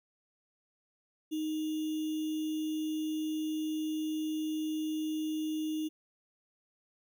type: tone with sample-and-hold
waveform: sine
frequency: 311.1 Hz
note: D#4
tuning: in tune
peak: -31 dBFS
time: 1.31-5.89 s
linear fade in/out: 20 ms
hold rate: 3150 Hz
effects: none